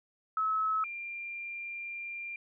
sine tone pair in turn, 1293 / 2385 Hz, E6 / D7, -34 / +26 cents, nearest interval major seventh, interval 1060 cents, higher second, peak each -27 / -37 dBFS, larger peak first, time 0.37-0.84 / 0.84-2.36 s, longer second, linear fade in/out 2 ms, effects none

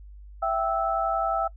sine tone cluster, 665 / 776 / 1312 Hz, E5 / G5 / E6, +15 / -18 / -9 cents, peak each -27 dBFS, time 0.42-1.48 s, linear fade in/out 10 ms, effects noise-tail reverb RT60 0.1 s tail -21 dB re dry + added 50 Hz sine -42 dBFS peak until 1.56 s

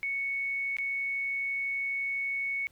sine tone with dropouts, 2217 Hz, C#7, in tune, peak -29 dBFS, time 0.03-2.67 s, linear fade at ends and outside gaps 0 ms, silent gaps 0.768-0.785 s, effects pink hiss -64 dBFS RMS until 2.71 s

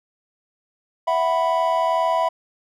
triangle chord, E suspended second, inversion none, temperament just, 659.3 / 741.7 / 988.9 Hz, E5 / F#5 / B5, 0 / +4 / +2 cents, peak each -19 / -23 / -19 dBFS, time 1.07-2.29 s, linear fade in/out 10 ms, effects none

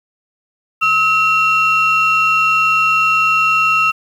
sine tone pair together, 1288 / 2729 Hz, E6 / F7, -41 / -41 cents, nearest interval octave + minor second, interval 1300 cents, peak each -12 dBFS, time 0.81-3.92 s, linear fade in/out 20 ms, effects tanh soft clip ceiling -6 dBFS + 7-bit

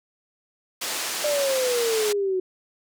white band-pass noise, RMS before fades -29 dBFS, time 0.81-2.13 s, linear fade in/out 10 ms, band 320 to 8300 Hz, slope 12 dB/octave
sine exponential sweep, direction down, 601 to 367 Hz, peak -21 dBFS, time 1.24-2.4 s, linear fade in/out 5 ms
effects none

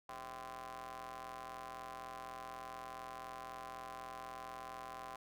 sawtooth ring-modulated tone, 123.47 Hz, B2, in tune, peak -39 dBFS, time 0.09-5.16 s, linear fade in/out 0 ms, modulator 904 Hz, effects none

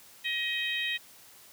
harmonic tone, 631 Hz, D#5, 24 cents sharp, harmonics 3 / 4 / 5 / 6, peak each -33 / -34 / -35 / -36 dBFS, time 0.24-0.98 s, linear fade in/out 20 ms, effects white hiss -54 dBFS RMS until 1.52 s + high-pass 60 Hz 12 dB/octave

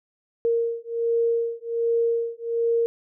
sine beating tone pair, 463.6 / 464.9 Hz, A#4 / A#4, -10 / -5 cents, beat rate 1.3 Hz, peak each -24 dBFS, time 0.45-2.86 s, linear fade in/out 0 ms, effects none

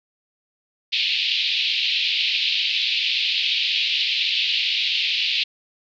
pink band-pass noise, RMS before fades -22 dBFS, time 0.92-5.44 s, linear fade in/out 10 ms, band 2500 to 4300 Hz, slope 48 dB/octave, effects none

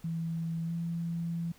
sine tone with pitch glide, 164.81 to 168.27 Hz, E3 to E3, 0 to +36 cents, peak -31 dBFS, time 0.04-1.52 s, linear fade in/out 5 ms, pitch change +36 cents, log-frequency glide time 0.65-0.72 s, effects pink hiss -60 dBFS RMS until 1.58 s

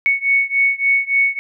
sine beating tone pair, 2217 / 2220.5 Hz, C#7 / C#7, 0 / +2 cents, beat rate 3.5 Hz, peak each -16 / -17 dBFS, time 0.06-1.39 s, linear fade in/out 0 ms, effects none

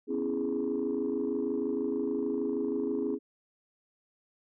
sine chord, C# minor seventh, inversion third, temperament equal with one note detuned, 250.8 / 277.2 / 329.6 / 415.3 Hz, B3 / C#4 / E4 / G#4, +27 / 0 / 0 / 0 cents, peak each -34 / -33 / -34 / -31 dBFS, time 0.07-3.19 s, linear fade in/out 50 ms, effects tanh soft clip ceiling -22 dBFS

